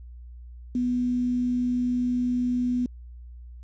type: tone with quantisation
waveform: sine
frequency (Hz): 246.9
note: B3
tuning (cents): 0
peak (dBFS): -22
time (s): 0.75-2.86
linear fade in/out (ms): 2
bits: 8
effects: added 60 Hz sine -40 dBFS peak until 3.63 s + resampled to 16000 Hz